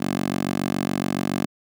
10% pulse tone with high-pass filter, 47.11 Hz, F#1, 32 cents sharp, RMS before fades -25 dBFS, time 0-1.46 s, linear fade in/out 10 ms, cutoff 220 Hz, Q 1.5, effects none

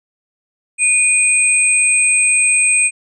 sine tone pair together, 2461 / 8242 Hz, D#7 / C9, -20 / -27 cents, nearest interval octave + major sixth, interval 2093 cents, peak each -13 dBFS, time 0.78-2.91 s, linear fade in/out 50 ms, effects none

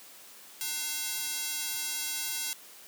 square tone with high-pass filter, 300.3 Hz, D4, 39 cents sharp, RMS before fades -34 dBFS, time 0.61-2.53 s, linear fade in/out 0 ms, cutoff 4300 Hz, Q 0.5, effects white hiss -51 dBFS RMS until 2.87 s + high-pass 200 Hz 12 dB/octave

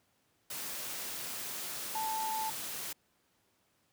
sine tone in noise, 880 Hz, A5, in tune, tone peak -33 dBFS, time 1.95-2.5 s, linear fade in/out 5 ms, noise white, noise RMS -40 dBFS, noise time 0.5-2.93 s, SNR +4 dB, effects pink hiss -73 dBFS RMS until 3.92 s + high-pass 100 Hz 12 dB/octave

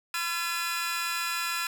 sawtooth tone cluster, 1014 / 1358 / 1709 / 2461 / 3961 Hz, B5 / F6 / G#6 / D#7 / B7, +45 / -49 / +49 / -20 / +4 cents, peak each -34 / -29 / -32 / -31 / -37 dBFS, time 0.14-1.67 s, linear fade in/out 2 ms, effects none

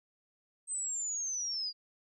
sine linear sweep, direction down, 8310 to 4781 Hz, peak -33 dBFS, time 0.67-1.73 s, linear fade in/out 50 ms, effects none

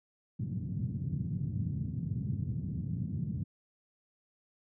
pink band-pass noise, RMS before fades -35 dBFS, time 0.39-3.44 s, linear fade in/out 10 ms, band 100 to 190 Hz, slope 24 dB/octave, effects none

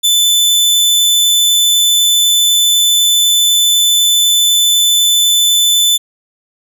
sawtooth tone, 3512 Hz, A7, 4 cents flat, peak -5 dBFS, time 0.03-5.98 s, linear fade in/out 20 ms, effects none

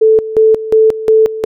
sine tone with tremolo, 439.5 Hz, A4, 2 cents flat, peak -4 dBFS, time 0.01-1.45 s, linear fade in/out 10 ms, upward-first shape square, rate 2.8 Hz, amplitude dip 80%, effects none

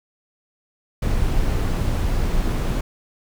brown noise, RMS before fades -20 dBFS, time 1.02-2.81 s, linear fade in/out 5 ms, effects none

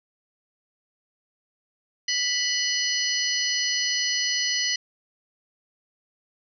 harmonic tone with a mistuned harmonic, 987.8 Hz, B5, in tune, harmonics 2 / 3 / 4 / 5 / 6, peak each -29 / -29 / -29 / -29 / -29 dBFS, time 2.08-4.76 s, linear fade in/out 5 ms, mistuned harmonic 4, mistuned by +130 cents, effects none

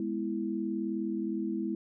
sine chord, E major, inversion first, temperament equal, 207.7 / 246.9 / 329.6 Hz, G#3 / B3 / E4, 0 / 0 / 0 cents, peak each -34 / -37 / -33 dBFS, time 0-1.75 s, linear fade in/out 2 ms, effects none

